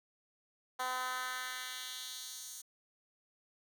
10% pulse tone with high-pass filter sweep, 254.5 Hz, C4, 48 cents flat, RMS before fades -41 dBFS, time 0.79-2.62 s, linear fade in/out 10 ms, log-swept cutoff 820 to 6900 Hz, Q 1.4, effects none

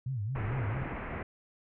sine tone with vibrato, 116.54 Hz, A#2, in tune, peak -31 dBFS, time 0.06-0.83 s, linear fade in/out 5 ms, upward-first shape sine, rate 4.5 Hz, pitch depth 260 cents each way
pink low-pass noise, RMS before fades -38 dBFS, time 0.35-1.23 s, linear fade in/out 5 ms, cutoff 2400 Hz, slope 48 dB/octave
effects none

